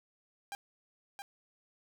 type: tone with echo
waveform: sawtooth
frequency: 798 Hz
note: G5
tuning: 31 cents sharp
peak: -35 dBFS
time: 0.52-0.55 s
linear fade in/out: 0 ms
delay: 670 ms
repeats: 1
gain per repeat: -4 dB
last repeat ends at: 1.22 s
effects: none